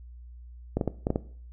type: clicks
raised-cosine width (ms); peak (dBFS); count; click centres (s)
2; -12; 6; 0.77 / 0.812 / 0.877 / 1.069 / 1.104 / 1.159
effects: noise-tail reverb RT60 0.5 s tail -17 dB re dry + added 60 Hz sine -43 dBFS peak until 1.52 s